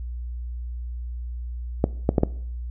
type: clicks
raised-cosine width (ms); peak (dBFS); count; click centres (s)
2; -4; 4; 1.841 / 2.091 / 2.182 / 2.234
effects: noise-tail reverb RT60 0.6 s tail -20 dB re dry + added 60 Hz sine -29 dBFS peak until 2.7 s